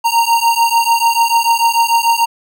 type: beating tone pair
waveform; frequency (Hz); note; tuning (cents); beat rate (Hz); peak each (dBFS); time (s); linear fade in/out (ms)
square; 922 / 928.8; A#5 / A#5; -19 / -7; 6.8; -14; 0.04-2.26; 20
effects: none

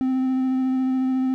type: tone with vibrato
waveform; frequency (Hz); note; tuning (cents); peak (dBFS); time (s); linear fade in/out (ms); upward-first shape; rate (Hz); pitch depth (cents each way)
triangle; 260; C4; -11; -17; 0.01-1.34; 0; sine; 14; 13
effects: none

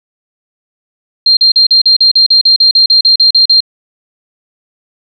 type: tone bursts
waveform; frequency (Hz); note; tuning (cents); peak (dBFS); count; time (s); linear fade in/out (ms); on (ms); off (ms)
sine; 4186; C8; 0; -3; 16; 1.26-3.605; 5; 110; 39
effects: none

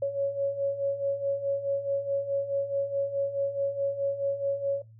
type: beating tone pair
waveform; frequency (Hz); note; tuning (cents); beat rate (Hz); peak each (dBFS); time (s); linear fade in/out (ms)
sine; 553 / 557.7; C#5 / C#5; -4 / +10; 4.7; -32 / -27; 0.02-4.82; 5
effects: noise-tail reverb RT60 0.2 s tail -17 dB re dry + added 111 Hz sine -49 dBFS peak until 4.99 s

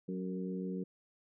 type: harmonic tone with a mistuned harmonic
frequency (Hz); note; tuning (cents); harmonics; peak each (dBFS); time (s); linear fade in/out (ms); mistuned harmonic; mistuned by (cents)
92.5; F#2; 0; 2 / 3 / 4 / 5; -37 / -44 / -44 / -45; 0.08-0.84; 10; 4; +26
effects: none

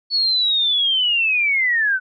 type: linear sweep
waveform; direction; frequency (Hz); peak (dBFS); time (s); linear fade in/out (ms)
sine; down; 4434 to 1480; -15; 0.1-2; 50
effects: none

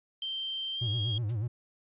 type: tone with pitch glide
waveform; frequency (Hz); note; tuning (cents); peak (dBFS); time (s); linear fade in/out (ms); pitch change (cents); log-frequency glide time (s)
sine; 3136 to 3260; G7 to G#7; 0 to -33; -32; 0.22-1.18; 2; +67; 0.73-0.88
type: tone with vibrato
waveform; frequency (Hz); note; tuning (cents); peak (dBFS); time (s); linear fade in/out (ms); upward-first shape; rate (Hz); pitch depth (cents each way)
triangle; 111; A2; +16; -27; 0.81-1.48; 10; sine; 8.2; 170
type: noise with exponential decay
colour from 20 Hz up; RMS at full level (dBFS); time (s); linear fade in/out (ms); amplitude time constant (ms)
white; -47; 1.29-1.39; 5; 20
effects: resampled to 8000 Hz

